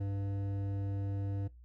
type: tone with hard clipping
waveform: triangle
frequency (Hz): 99.2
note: G2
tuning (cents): +21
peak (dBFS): -35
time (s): 0-1.48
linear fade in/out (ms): 10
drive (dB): 15
effects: noise-tail reverb RT60 0.2 s tail -20 dB re dry + added 60 Hz sine -52 dBFS peak until 1.64 s